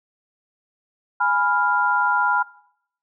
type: chord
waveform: sine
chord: F diminished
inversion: first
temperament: equal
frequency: 830.6 / 987.8 / 1396.9 Hz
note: Ab5 / Cb6 / F6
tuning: 0 / 0 / 0 cents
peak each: -23 / -21 / -20 dBFS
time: 1.2-2.43 s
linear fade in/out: 10 ms
effects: noise-tail reverb RT60 0.7 s tail -21 dB re dry